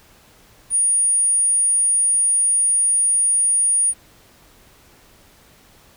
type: tone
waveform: sine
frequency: 9540 Hz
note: D9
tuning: 26 cents sharp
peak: -14 dBFS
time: 0.7-3.94 s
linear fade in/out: 50 ms
effects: pink hiss -51 dBFS RMS until 5.96 s